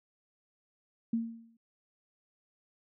sine tone with exponential decay, 229 Hz, A#3, 31 cents flat, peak -25 dBFS, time 1.13-1.57 s, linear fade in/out 5 ms, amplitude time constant 94 ms, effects none

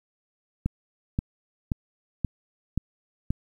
click train, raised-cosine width 5 ms, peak -12 dBFS, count 6, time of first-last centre 0.66-3.306 s, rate 1.89 Hz, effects 9-bit

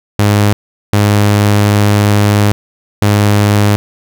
sawtooth tone bursts at uneven times, 103.2 Hz, G#2, 10 cents flat, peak -3 dBFS, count 3, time 0.19-0.53 / 0.93-2.52 / 3.02-3.76 s, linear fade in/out 0 ms, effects none

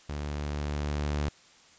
sawtooth tone with level ramp, 73.42 Hz, D2, in tune, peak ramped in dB -29 to -23 dBFS, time 0.09-1.29 s, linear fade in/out 5 ms, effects white hiss -57 dBFS RMS until 1.78 s + resampled to 16000 Hz

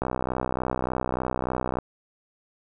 click train, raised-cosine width 1 ms, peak -12 dBFS, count 113, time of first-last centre 0.02-1.787 s, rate 63.4 Hz, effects none

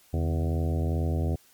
harmonic tone with a mistuned harmonic, 82.41 Hz, E2, in tune, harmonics 1 / 2 / 3 / 4 / 5 / 6 / 7 / 8 / 9, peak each -25 / -31 / -35 / -37 / -39 / -41 / -42 / -43 / -44 dBFS, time 0.13-1.36 s, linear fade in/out 10 ms, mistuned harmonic 2, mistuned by -140 cents, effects white hiss -59 dBFS RMS until 1.53 s + MP3 96 kbps

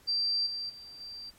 sine tone with level steps, 4699 Hz, D8, in tune, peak -26 / -33 / -45 / -40 dBFS, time 0.07-1.31 s, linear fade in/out 20 ms, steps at 0.46 / 0.69 / 1 s, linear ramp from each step 10 ms, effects pink hiss -60 dBFS RMS until 1.38 s + MP3 64 kbps

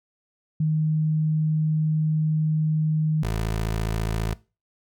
sine / 20% pulse tone pair in turn, 155.56 / 54.76 Hz, D#3 / A1, 0 / -8 cents, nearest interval octave + tritone, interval 1808 cents, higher first, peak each -19 dBFS, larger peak neither, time 0.6-3.23 / 3.23-4.34 s, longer first, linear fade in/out 5 ms, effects noise-tail reverb RT60 0.3 s tail -20 dB re dry

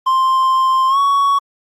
triangle tone with pitch glide, 1049 to 1117.8 Hz, C6 to C#6, +4 to +14 cents, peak -9 dBFS, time 0.06-1.39 s, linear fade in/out 10 ms, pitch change +110 cents, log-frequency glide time 0.88-0.98 s, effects Opus 32 kbps

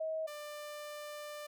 sine / sawtooth tone pair in turn, 636 / 594 Hz, D#5 / D5, +38 / +20 cents, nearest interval minor second, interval 118 cents, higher first, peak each -34 / -39 dBFS, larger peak first, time 0-0.27 / 0.27-1.47 s, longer second, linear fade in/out 10 ms, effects none

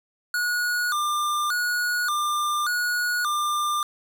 square tone with vibrato, 1318.5 Hz, E6, in tune, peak -23 dBFS, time 0.34-3.83 s, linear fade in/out 2 ms, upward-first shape square, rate 0.86 Hz, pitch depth 170 cents each way, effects none

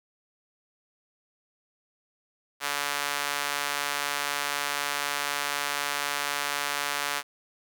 sawtooth tone with high-pass filter, 144 Hz, D3, 34 cents flat, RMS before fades -30 dBFS, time 2.6-7.23 s, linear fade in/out 50 ms, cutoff 1200 Hz, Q 0.85, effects none

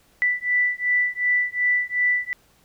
sine beating tone pair, 1975.5 / 1978.2 Hz, B6 / B6, 0 / +2 cents, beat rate 2.7 Hz, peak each -22 dBFS, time 0.22-2.33 s, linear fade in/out 0 ms, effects pink hiss -59 dBFS RMS until 2.64 s

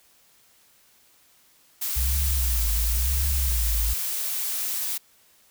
blue noise, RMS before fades -28 dBFS, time 1.81-4.98 s, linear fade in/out 10 ms
sine tone with vibrato, 61 Hz, B1, 21 cents flat, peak -22 dBFS, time 1.96-3.94 s, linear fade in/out 10 ms, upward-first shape sine, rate 0.96 Hz, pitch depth 210 cents each way
effects white hiss -59 dBFS RMS until 5.5 s

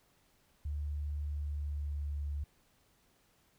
sine tone with pitch glide, 73.5 to 72.36 Hz, D2 to D2, +2 to -25 cents, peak -34 dBFS, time 0.65-2.44 s, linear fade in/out 5 ms, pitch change -27 cents, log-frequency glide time 1.24-2.26 s, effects pink hiss -70 dBFS RMS until 3.58 s

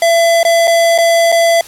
square tone with dropouts, 672 Hz, E5, 33 cents sharp, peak -8 dBFS, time 0.02-1.61 s, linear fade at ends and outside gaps 2 ms, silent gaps 0.431-0.45 / 0.673-0.677 / 0.979-0.985 / 1.319-1.324 s, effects white hiss -34 dBFS RMS until 1.67 s + low-pass 12000 Hz 12 dB/octave

